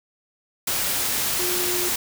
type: tone in noise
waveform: sine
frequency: 357.2 Hz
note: F4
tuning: 39 cents sharp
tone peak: -28 dBFS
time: 1.39-1.89 s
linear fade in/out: 5 ms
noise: white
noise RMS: -24 dBFS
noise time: 0.67-1.96 s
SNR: -7 dB
effects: none